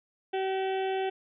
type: harmonic tone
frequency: 382 Hz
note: G4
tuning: 45 cents flat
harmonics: 1 / 2 / 4 / 5 / 6 / 7 / 8 / 9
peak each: -29 / -32 / -43 / -46 / -47 / -45 / -46 / -49 dBFS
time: 0.33-1.1 s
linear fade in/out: 10 ms
effects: none